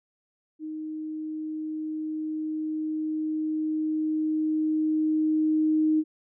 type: tone with level ramp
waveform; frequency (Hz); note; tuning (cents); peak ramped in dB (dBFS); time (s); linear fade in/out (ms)
sine; 311.1; D#4; 0; -32 to -19; 0.59-6.04; 50
effects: none